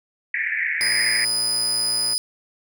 pink band-pass noise, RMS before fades -24 dBFS, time 0.34-1.25 s, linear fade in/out 2 ms, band 1700 to 2300 Hz, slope 96 dB/octave
click train, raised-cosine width 0.5 ms, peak -23 dBFS, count 157, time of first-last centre 0.81-2.132 s, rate 118 Hz
30% pulse tone, 4978 Hz, D#8, in tune, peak -17 dBFS, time 0.81-2.18 s, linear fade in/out 0 ms
effects none

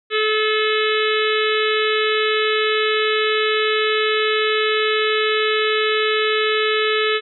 harmonic tone, 431.7 Hz, A4, 33 cents flat, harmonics 1 / 3 / 4 / 5 / 6 / 7 / 8 / 9, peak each -19 / -24 / -25 / -26 / -27 / -27 / -28 / -29 dBFS, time 0.1-7.21 s, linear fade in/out 50 ms, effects none

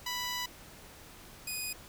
10% pulse tone pair in turn, 987.8 / 2485 Hz, B5 / D#7, 0 / -3 cents, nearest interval octave + major third, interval 1597 cents, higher second, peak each -25 / -26 dBFS, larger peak first, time 0.06-0.46 / 1.47-1.73 s, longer first, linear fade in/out 5 ms, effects pink hiss -52 dBFS RMS until 1.88 s

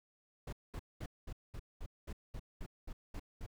brown noise bursts, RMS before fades -43 dBFS, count 12, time 0.47-3.464 s, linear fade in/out 5 ms, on 57 ms, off 210 ms, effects none

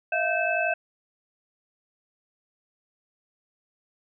sine tone cluster, 643 / 694 / 1547 / 2613 Hz, E5 / F5 / G6 / E7, -43 / -11 / -23 / -16 cents, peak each -28 dBFS, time 0.12-0.74 s, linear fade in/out 5 ms, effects none

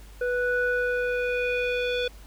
square tone with low-pass filter sweep, 492.6 Hz, B4, 5 cents flat, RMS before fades -26 dBFS, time 0.21-2.08 s, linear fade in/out 5 ms, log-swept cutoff 1200 to 3400 Hz, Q 3.6, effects added 50 Hz sine -44 dBFS peak until 2.26 s + pink hiss -53 dBFS RMS until 2.26 s

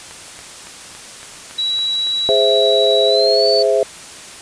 click train, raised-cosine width 0.3 ms, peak -20 dBFS, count 8, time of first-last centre 0.11-2.071 s, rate 3.57 Hz
sine tone with pitch glide, 3904 to 4485 Hz, B7 to C#8, -21 to +19 cents, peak -16 dBFS, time 1.58-3.63 s, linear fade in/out 10 ms, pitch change +240 cents, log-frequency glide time 3.07-3.45 s
sine chord, Ab augmented, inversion none, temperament equal, 415.3 / 523.3 / 659.3 Hz, Ab4 / C5 / E5, 0 / 0 / 0 cents, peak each -16 dBFS, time 2.29-3.83 s, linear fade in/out 0 ms
effects white hiss -35 dBFS RMS until 4.41 s + resampled to 22050 Hz

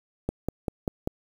click train, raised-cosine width 2 ms, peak -13 dBFS, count 5, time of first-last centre 0.29-1.074 s, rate 5.1 Hz, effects 7-bit

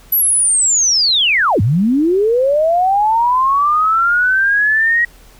sine linear two-way sweep, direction down then up, 12000 to 91 to 1907 Hz, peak -10 dBFS, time 0.12-5.05 s, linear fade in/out 5 ms, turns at 1.61 s, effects added 40 Hz sine -43 dBFS peak until 5.39 s + pink hiss -46 dBFS RMS until 5.39 s

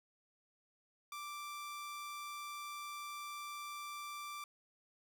sawtooth tone, 1174.7 Hz, D6, in tune, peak -40 dBFS, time 1.12-4.44 s, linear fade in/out 2 ms, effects none

